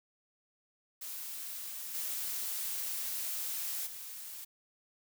blue noise with level steps, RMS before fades -42 / -37 / -45 dBFS, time 1.01-4.45 s, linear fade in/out 10 ms, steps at 1.94 / 3.86 s, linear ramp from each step 10 ms, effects none

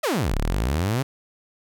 sawtooth exponential two-way sweep, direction down then up, 687 to 31.67 to 142.1 Hz, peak -17 dBFS, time 0.03-1.03 s, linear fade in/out 10 ms, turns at 0.36 s, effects none

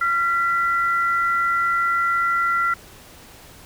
sine tone pair together, 1375 / 1980.4 Hz, F6 / B6, -27 / +4 cents, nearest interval tritone, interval 631 cents, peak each -18 / -25 dBFS, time 0.01-2.74 s, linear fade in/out 5 ms, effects pink hiss -45 dBFS RMS until 3.65 s

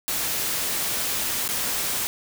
white noise with dropouts, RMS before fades -26 dBFS, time 0.08-2.07 s, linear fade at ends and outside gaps 0 ms, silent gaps 1.478-1.489 s, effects none

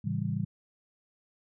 sine chord, A dominant seventh, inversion none, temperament just, 110 / 137.5 / 165 / 198 Hz, A2 / C#3 / E3 / G3, 0 / -14 / +2 / +18 cents, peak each -34 dBFS, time 0.04-0.45 s, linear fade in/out 10 ms, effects none

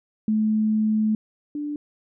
sine tone pair in turn, 216.1 / 294.4 Hz, A3 / D4, -31 / +4 cents, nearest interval perfect fourth, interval 535 cents, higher second, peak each -18 / -26 dBFS, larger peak first, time 0.28-1.15 / 1.55-1.76 s, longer first, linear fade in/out 2 ms, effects none

